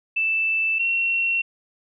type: tone pair in turn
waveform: sine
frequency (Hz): 2646 / 2724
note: E7 / F7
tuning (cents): +6 / -44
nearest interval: minor second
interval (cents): 50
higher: second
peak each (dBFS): -19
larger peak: neither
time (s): 0.16-0.79 / 0.79-1.42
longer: neither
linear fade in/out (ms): 10
effects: none